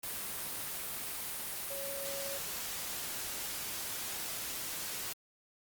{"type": "tone in noise", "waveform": "sine", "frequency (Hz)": 555, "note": "C#5", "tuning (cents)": 2, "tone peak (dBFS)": -41, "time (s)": [1.7, 2.38], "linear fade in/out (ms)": 5, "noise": "white", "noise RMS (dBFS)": -39, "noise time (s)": [0.03, 5.13], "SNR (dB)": -5, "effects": ["Opus 32 kbps"]}